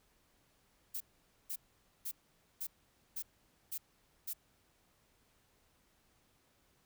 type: noise bursts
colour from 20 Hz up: violet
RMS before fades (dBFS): -40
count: 7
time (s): 0.94-4.335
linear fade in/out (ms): 10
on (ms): 65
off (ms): 490
effects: pink hiss -72 dBFS RMS until 6.85 s